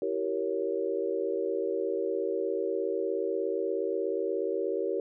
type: chord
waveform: sine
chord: E diminished seventh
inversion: none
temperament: equal with one note detuned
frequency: 329.6 / 386.4 / 466.2 / 554.4 Hz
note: E4 / G4 / Bb4 / Db5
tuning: 0 / -25 / 0 / 0 cents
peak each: -36 / -31 / -32 / -35 dBFS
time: 0.02-5 s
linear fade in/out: 2 ms
effects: none